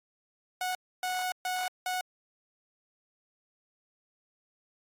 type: tone bursts at uneven times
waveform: sawtooth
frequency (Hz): 735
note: F#5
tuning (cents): -12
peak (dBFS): -26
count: 4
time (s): 0.61-0.75 / 1.03-1.32 / 1.45-1.68 / 1.86-2.01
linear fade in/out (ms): 2
effects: AAC 64 kbps